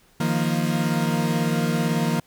40% pulse chord, Eb suspended second, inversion none, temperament equal with one note detuned, 155.56 / 173.61 / 233.1 Hz, Eb3 / F3 / Bb3, 0 / -10 / 0 cents, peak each -24 dBFS, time 0.2-2.2 s, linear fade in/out 5 ms, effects pink hiss -58 dBFS RMS until 2.26 s

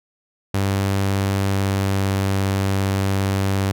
sawtooth tone with pitch glide, 98 to 97.38 Hz, G2 to G2, 0 to -11 cents, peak -14 dBFS, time 0.54-3.72 s, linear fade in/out 5 ms, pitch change -11 cents, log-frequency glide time 1.39-2.17 s, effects none

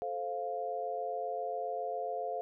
sine chord, F major, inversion first, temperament just, 436.5 / 523.8 / 698.5 Hz, A4 / C5 / F5, -14 / +2 / 0 cents, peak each -40 / -39 / -36 dBFS, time 0.02-2.41 s, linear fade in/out 0 ms, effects none

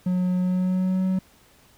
triangle tone with pitch glide, 181.7 to 187.35 Hz, F#3 to F#3, -31 to +22 cents, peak -18 dBFS, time 0.06-1.19 s, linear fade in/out 5 ms, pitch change +53 cents, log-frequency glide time 0.39-1.04 s, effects pink hiss -56 dBFS RMS until 1.77 s

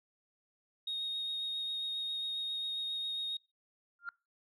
sine tone with vibrato, 3729 Hz, A#7, in tune, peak -33 dBFS, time 0.87-3.37 s, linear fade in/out 5 ms, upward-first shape triangle, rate 7.4 Hz, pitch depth 12 cents each way
sine tone with exponential growth, 1396.9 Hz, F6, in tune, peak -32 dBFS, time 3.99-4.09 s, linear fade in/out 1 ms, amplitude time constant 20 ms
effects noise-tail reverb RT60 0.3 s tail -26 dB re dry + tanh soft clip ceiling -31 dBFS

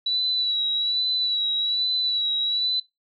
sine tone with vibrato, 3930 Hz, B7, 9 cents flat, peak -21 dBFS, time 0.06-2.8 s, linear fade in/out 5 ms, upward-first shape sine, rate 1.2 Hz, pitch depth 36 cents each way, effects noise-tail reverb RT60 0.2 s tail -20 dB re dry

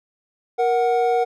triangle tone pair together, 470.2 / 740 Hz, A#4 / F#5, +15 / 0 cents, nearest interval minor sixth, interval 785 cents, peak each -17 dBFS, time 0.58-1.25 s, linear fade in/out 20 ms, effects none

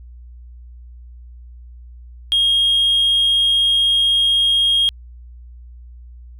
triangle tone, 3252 Hz, G#7, 37 cents flat, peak -10 dBFS, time 2.32-4.89 s, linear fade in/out 0 ms, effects tanh soft clip ceiling -8 dBFS + added 60 Hz sine -36 dBFS peak until 6.39 s

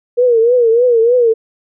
sine tone with vibrato, 473.9 Hz, A#4, 28 cents sharp, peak -7 dBFS, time 0.17-1.34 s, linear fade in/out 20 ms, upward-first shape triangle, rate 3.3 Hz, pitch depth 120 cents each way, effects none

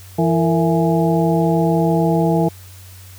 harmonic tone with a mistuned harmonic, 166.3 Hz, E3, 16 cents sharp, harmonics 1 / 2 / 3 / 4 / 5, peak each -16 / -19 / -21 / -22 / -23 dBFS, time 0.18-2.49 s, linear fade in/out 10 ms, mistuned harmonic 3, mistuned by -130 cents, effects added 93 Hz sine -38 dBFS peak until 3.18 s + white hiss -44 dBFS RMS until 3.18 s

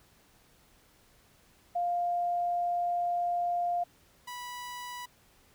sine / sawtooth tone pair in turn, 701 / 982.2 Hz, F5 / B5, +6 / -10 cents, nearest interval tritone, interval 584 cents, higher second, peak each -27 / -35 dBFS, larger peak first, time 1.75-3.84 / 4.27-5.06 s, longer first, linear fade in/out 10 ms, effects pink hiss -63 dBFS RMS until 5.54 s

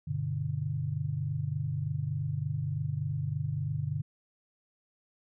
sine chord, G major, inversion none, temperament equal, 98 / 123.47 / 146.83 Hz, G2 / B2 / D3, 0 / 0 / 0 cents, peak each -36 / -35 / -32 dBFS, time 0.07-4.02 s, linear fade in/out 10 ms, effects none

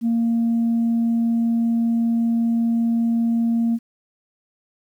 sine tone, 231.3 Hz, A#3, 13 cents flat, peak -15 dBFS, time 0.01-3.79 s, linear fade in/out 50 ms, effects tanh soft clip ceiling -14 dBFS + 9-bit

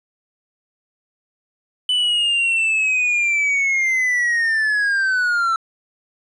triangle linear sweep, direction down, 3002 to 1323 Hz, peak -14 dBFS, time 1.89-5.56 s, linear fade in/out 2 ms, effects resampled to 22050 Hz

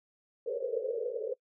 pink band-pass noise, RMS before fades -34 dBFS, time 0.46-1.34 s, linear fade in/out 10 ms, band 430 to 540 Hz, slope 96 dB/octave, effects noise-tail reverb RT60 0.1 s tail -24 dB re dry

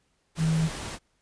sine tone in noise, 160.6 Hz, E3, 45 cents flat, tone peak -21 dBFS, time 0.37-0.7 s, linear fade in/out 50 ms, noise pink, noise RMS -36 dBFS, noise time 0.35-0.99 s, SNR +12 dB, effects pink hiss -71 dBFS RMS until 1.21 s + resampled to 22050 Hz

